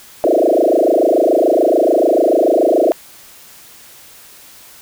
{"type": "tone with frequency modulation", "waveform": "sine", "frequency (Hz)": 493.9, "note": "B4", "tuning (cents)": 0, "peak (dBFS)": -9, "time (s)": [0.24, 2.92], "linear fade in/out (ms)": 0, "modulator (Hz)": 26.9, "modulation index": 6.8, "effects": ["white hiss -41 dBFS RMS until 4.81 s"]}